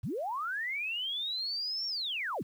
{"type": "linear two-way sweep", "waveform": "sine", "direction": "up then down", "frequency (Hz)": [75.3, 5550, 75.3], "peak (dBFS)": -32, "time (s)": [0.03, 2.43], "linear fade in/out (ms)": 10, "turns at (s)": 1.87, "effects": ["10-bit"]}